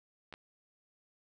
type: clicks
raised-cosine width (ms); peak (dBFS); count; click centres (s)
0.3; -30; 2; 0.326 / 0.339
effects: none